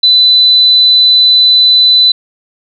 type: tone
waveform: sine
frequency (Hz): 4000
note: B7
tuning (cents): +21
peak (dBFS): -3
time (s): 0.03-2.12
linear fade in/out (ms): 5
effects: none